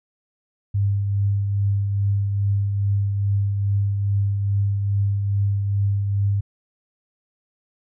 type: tone with tremolo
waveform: sine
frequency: 100.2 Hz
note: G2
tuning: 38 cents sharp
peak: -16 dBFS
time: 0.74-6.41 s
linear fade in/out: 10 ms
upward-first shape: triangle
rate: 2.4 Hz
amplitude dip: 40%
effects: none